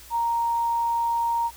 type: tone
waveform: sine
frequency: 932.3 Hz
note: A#5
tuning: in tune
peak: -21 dBFS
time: 0.1-1.51 s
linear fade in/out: 50 ms
effects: added 60 Hz sine -50 dBFS peak until 1.56 s + white hiss -47 dBFS RMS until 1.56 s